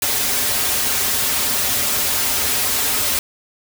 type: noise with comb filter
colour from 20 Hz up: white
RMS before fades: -19 dBFS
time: 0.02-3.19 s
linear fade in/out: 2 ms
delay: 6 ms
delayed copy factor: -0.9
effects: none